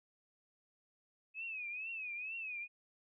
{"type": "tone with vibrato", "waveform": "sine", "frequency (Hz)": 2543, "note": "D#7", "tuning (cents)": 37, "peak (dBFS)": -40, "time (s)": [1.34, 2.68], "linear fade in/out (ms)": 50, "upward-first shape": "triangle", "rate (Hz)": 2.2, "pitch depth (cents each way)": 140, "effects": []}